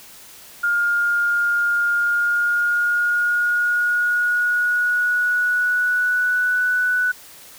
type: tone with pitch glide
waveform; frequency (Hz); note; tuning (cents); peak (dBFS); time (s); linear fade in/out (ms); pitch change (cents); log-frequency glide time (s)
sine; 1414 to 1486; F6 to F#6; +21 to +7; -16; 0.63-7.12; 10; +86; 1.92-6.65
effects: white hiss -43 dBFS RMS until 7.58 s